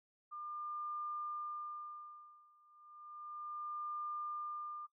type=tone with tremolo; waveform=sine; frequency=1200 Hz; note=D6; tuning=37 cents sharp; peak=-39 dBFS; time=0.31-4.87 s; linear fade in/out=20 ms; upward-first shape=sine; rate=0.33 Hz; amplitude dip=95%; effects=noise-tail reverb RT60 0.1 s tail -21 dB re dry